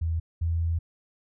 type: tone pair in turn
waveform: sine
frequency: 82 / 83.19 Hz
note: E2 / E2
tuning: -9 / +16 cents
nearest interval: unison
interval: 25 cents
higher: second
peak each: -24 / -23 dBFS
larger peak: second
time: 0.01-0.2 / 0.41-0.79 s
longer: second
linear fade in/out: 10 ms
effects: none